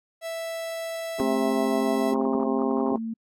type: tone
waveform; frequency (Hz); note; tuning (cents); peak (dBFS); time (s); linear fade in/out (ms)
45% pulse; 659.3; E5; 0; -30; 0.21-2.15; 50
type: harmonic tone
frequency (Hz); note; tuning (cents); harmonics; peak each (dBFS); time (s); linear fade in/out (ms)
133.2; C3; +31; 2 / 3 / 4 / 5 / 6 / 7 / 8; -26 / -27 / -33 / -34 / -34 / -38 / -35; 1.2-2.96; 0
type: tone with pitch glide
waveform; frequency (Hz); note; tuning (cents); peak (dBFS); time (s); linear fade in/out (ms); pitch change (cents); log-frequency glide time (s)
sine; 220 to 225.9; A3 to A3; 0 to +46; -28; 1.21-3.14; 10; +46; 1.71-2.96
effects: AAC 48 kbps